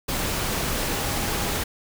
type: tone in noise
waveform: sine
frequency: 815 Hz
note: G#5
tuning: 33 cents flat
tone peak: -37 dBFS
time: 0.88-1.58 s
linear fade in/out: 10 ms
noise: pink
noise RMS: -26 dBFS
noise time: 0.08-1.64 s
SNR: -14 dB
effects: none